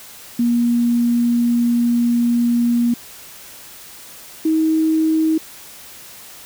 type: tone pair in turn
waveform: sine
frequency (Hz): 237.8 / 317.4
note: A#3 / D#4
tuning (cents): +35 / +35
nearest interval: perfect fourth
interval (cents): 500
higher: second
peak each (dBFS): -13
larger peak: neither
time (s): 0.39-2.94 / 4.45-5.38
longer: first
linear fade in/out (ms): 5
effects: white hiss -39 dBFS RMS until 6.45 s